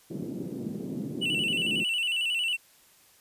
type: band-pass noise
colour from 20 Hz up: white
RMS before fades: -35 dBFS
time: 0.1-1.84 s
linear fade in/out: 10 ms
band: 150 to 320 Hz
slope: 24 dB/octave
type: tone with vibrato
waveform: triangle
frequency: 2822 Hz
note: F7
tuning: 17 cents sharp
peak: -24 dBFS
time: 1.21-2.57 s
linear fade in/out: 20 ms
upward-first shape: square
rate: 11 Hz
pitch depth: 75 cents each way
effects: white hiss -59 dBFS RMS until 3.2 s + resampled to 32000 Hz